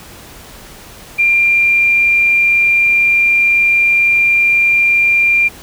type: tone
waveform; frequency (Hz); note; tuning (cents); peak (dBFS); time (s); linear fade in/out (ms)
sine; 2386; D7; +27; -8; 1.18-5.49; 20
effects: pink hiss -36 dBFS RMS until 5.62 s